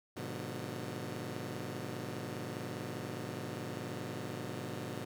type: chord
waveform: 15% pulse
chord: G# diminished seventh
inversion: none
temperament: just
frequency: 103.83 / 124.59 / 149.51 / 179.41 Hz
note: G#2 / B2 / D3 / F3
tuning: 0 / +16 / +31 / +47 cents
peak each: -39 / -37 / -39 / -40 dBFS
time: 0.16-5.05 s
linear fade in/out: 10 ms
effects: none